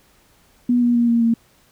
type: tone with pitch steps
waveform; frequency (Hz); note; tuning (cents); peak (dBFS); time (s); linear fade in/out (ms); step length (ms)
sine; 243.8 / 240.3 / 236.9 / 233.5 / 230.1; B3 / B3 / A#3 / A#3 / A#3; -22 / -47 / +28 / +3 / -22; -13; 0.69-1.34; 5; 130
effects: pink hiss -56 dBFS RMS until 1.71 s